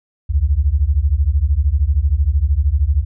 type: beating tone pair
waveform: sine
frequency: 65.41 / 78.41 Hz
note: C2 / D#2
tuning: 0 / +14 cents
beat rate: 13 Hz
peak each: -15 dBFS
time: 0.29-3.05 s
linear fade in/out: 20 ms
effects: none